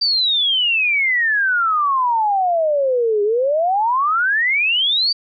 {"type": "exponential two-way sweep", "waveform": "sine", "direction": "down then up", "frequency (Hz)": [4699, 403.5, 4699], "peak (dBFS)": -14, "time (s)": [0.01, 5.13], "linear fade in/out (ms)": 10, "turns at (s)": 3.23, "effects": []}